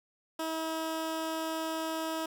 15% pulse tone, 321.3 Hz, E4, 44 cents flat, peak -26 dBFS, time 0.39-2.26 s, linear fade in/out 5 ms, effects 10-bit

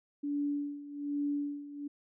sine tone with tremolo, 288.3 Hz, D4, 32 cents flat, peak -29 dBFS, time 0.23-1.88 s, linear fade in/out 10 ms, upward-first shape sine, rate 1.2 Hz, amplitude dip 80%, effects none

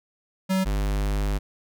square tone pair in turn, 189.4 / 50.27 Hz, F#3 / G1, +41 / +44 cents, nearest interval octave + major seventh, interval 2297 cents, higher first, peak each -21 / -23 dBFS, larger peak first, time 0.49-0.65 / 0.65-1.39 s, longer second, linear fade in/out 20 ms, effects none

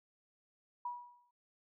sine tone with exponential decay, 970 Hz, B5, 31 cents flat, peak -35 dBFS, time 0.85-1.31 s, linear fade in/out 5 ms, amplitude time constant 100 ms, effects none

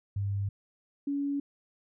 sine tone pair in turn, 99.9 / 282.6 Hz, G2 / C#4, +33 / +34 cents, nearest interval octave + tritone, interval 1801 cents, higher second, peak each -28 dBFS, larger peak neither, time 0.16-0.49 / 1.07-1.4 s, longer neither, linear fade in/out 5 ms, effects none

